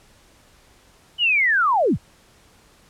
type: linear sweep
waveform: sine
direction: down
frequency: 3017 to 36.96 Hz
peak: -15 dBFS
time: 1.18-1.98 s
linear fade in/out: 50 ms
effects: pink hiss -54 dBFS RMS until 2.89 s + low-pass 11000 Hz 12 dB/octave